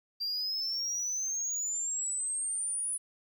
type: exponential sweep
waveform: sine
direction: up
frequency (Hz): 4699 to 10000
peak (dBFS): -28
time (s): 0.2-2.98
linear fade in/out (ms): 20
effects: tanh soft clip ceiling -30 dBFS + 11-bit